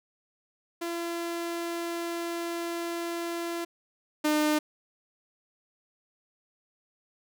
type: tone pair in turn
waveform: sawtooth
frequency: 339.9 / 302.8 Hz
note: F4 / D#4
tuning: -47 / -47 cents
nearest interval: major second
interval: 200 cents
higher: first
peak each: -27 / -19 dBFS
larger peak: second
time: 0.81-3.65 / 4.24-4.59 s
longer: first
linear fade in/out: 10 ms
effects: none